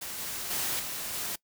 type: noise with level steps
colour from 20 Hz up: white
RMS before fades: -38 / -36 / -31 / -36 / -34 dBFS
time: 0.01-1.36 s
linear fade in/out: 10 ms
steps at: 0.18 / 0.5 / 0.79 / 1.13 s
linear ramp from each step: 10 ms
effects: noise-tail reverb RT60 0.1 s tail -22 dB re dry